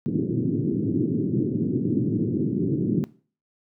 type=band-pass noise; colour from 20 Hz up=white; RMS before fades=-24 dBFS; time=0.06-3.04 s; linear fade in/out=0 ms; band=110 to 360 Hz; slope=48 dB/octave; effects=noise-tail reverb RT60 0.4 s tail -19 dB re dry